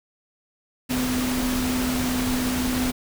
sine tone in noise, 252.4 Hz, B3, 38 cents sharp, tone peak -23 dBFS, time 0.89-2.92 s, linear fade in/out 20 ms, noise pink, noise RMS -28 dBFS, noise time 0.89-2.92 s, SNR +2 dB, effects none

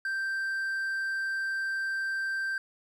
triangle tone, 1568 Hz, G6, in tune, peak -27 dBFS, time 0.05-2.58 s, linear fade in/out 2 ms, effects none

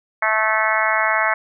harmonic tone, 218 Hz, A3, 16 cents flat, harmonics 3 / 4 / 5 / 6 / 7 / 8 / 9 / 10, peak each -24 / -24 / -24 / -24 / -24 / -24 / -24 / -24 dBFS, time 0.22-1.34 s, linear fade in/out 5 ms, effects none

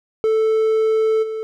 triangle tone with level steps, 440 Hz, A4, in tune, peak -12 / -21 dBFS, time 0.24-1.43 s, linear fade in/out 0 ms, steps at 1.22 s, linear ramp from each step 20 ms, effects none

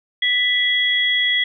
sine tone pair together, 1975.5 / 3327 Hz, B6 / G#7, 0 / +2 cents, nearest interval major sixth, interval 902 cents, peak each -18 dBFS, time 0.22-1.44 s, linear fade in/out 5 ms, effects none

